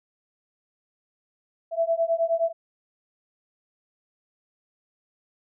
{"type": "beating tone pair", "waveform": "sine", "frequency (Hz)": [659.3, 668.9], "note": ["E5", "E5"], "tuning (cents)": [0, 25], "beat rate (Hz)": 9.6, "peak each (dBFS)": -24, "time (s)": [1.71, 2.53], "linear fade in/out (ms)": 50, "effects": []}